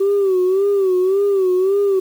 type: tone with vibrato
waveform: sine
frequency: 384 Hz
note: G4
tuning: 36 cents flat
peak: -11 dBFS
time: 0-2 s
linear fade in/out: 10 ms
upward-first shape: sine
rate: 1.8 Hz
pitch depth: 93 cents each way
effects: tanh soft clip ceiling -10 dBFS + 7-bit